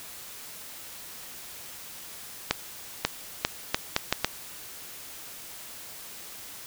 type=accelerating click train; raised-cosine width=0.2 ms; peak=-4 dBFS; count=7; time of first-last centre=2.51-4.246 s; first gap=540 ms; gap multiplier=0.74; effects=white hiss -43 dBFS RMS until 6.66 s